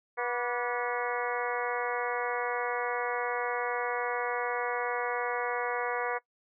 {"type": "harmonic tone with a mistuned harmonic", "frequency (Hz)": 243.4, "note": "B3", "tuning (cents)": -25, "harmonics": [2, 3, 4, 5, 6, 7, 8, 9], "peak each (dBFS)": [-34, -36, -37, -38, -39, -39, -40, -41], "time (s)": [0.17, 6.19], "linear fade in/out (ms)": 20, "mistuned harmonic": 5, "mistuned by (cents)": -68, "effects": ["noise-tail reverb RT60 0.1 s tail -21 dB re dry"]}